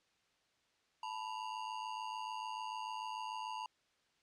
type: ring-modulated tone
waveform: square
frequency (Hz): 936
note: A#5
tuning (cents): +7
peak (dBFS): -38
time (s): 1.03-3.66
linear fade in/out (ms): 2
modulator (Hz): 53.4
effects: white hiss -75 dBFS RMS until 4.22 s + low-pass 5000 Hz 12 dB/octave